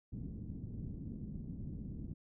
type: low-pass noise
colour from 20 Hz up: white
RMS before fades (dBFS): -44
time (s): 0.12-2.14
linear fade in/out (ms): 10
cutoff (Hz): 230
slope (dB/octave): 24
effects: none